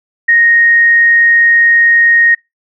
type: tone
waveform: sine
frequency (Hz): 1864.7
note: A#6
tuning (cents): 0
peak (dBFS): -5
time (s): 0.28-2.35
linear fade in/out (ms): 10
effects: noise-tail reverb RT60 0.2 s tail -24 dB re dry